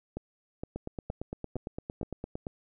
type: two click trains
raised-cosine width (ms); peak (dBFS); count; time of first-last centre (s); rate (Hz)
2; -22 / -22; 5 / 16; 0.17-2.03 / 0.76-2.468; 2.15 / 8.78
effects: none